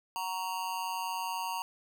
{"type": "tone with amplitude modulation", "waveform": "square", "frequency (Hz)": 930, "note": "A#5", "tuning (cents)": -4, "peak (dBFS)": -30, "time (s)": [0.16, 1.62], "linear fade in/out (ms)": 0, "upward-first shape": "sine", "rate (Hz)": 184, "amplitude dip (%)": 80, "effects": []}